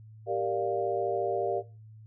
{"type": "chord", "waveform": "sine", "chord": "G minor seventh", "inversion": "none", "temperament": "equal", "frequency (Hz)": [392, 466.2, 587.3, 698.5], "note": ["G4", "Bb4", "D5", "F5"], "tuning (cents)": [0, 0, 0, 0], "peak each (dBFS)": -32, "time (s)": [0.26, 1.63], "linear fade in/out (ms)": 50, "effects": ["noise-tail reverb RT60 0.3 s tail -17 dB re dry", "added 109 Hz sine -47 dBFS peak until 2.06 s"]}